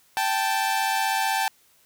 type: tone pair together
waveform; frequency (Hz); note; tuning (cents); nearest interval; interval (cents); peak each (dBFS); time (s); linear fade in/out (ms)
sawtooth; 782 / 877.8; G5 / A5; -4 / -4; major second; 200; -21; 0.17-1.48; 0
effects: white hiss -60 dBFS RMS until 1.85 s